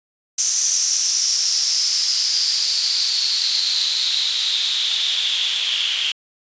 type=noise with band-pass filter sweep; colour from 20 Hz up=white; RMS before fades=-20 dBFS; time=0.38-6.12 s; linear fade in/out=5 ms; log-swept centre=6200 to 3100 Hz; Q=7.2; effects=resampled to 16000 Hz